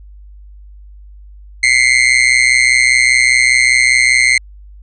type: tone with amplitude modulation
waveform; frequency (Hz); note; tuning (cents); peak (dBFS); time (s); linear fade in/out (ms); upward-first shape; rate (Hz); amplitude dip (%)
40% pulse; 2109; C7; +13; -3; 1.63-4.38; 5; sine; 125; 95
effects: added 50 Hz sine -34 dBFS peak until 4.82 s + resampled to 24000 Hz